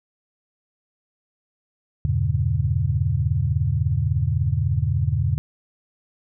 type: chord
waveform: sine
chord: E diminished seventh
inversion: none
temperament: just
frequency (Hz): 82.41 / 98.89 / 118.67 / 142.4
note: E2 / G2 / Bb2 / Db3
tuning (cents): 0 / +16 / +31 / +47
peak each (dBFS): -24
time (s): 2.05-5.38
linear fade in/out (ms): 0
effects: none